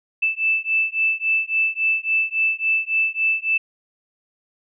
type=beating tone pair; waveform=sine; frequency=2637 / 2640.6 Hz; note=E7 / E7; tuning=0 / +2 cents; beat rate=3.6 Hz; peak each=-21 dBFS; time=0.22-3.58 s; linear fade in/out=10 ms; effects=none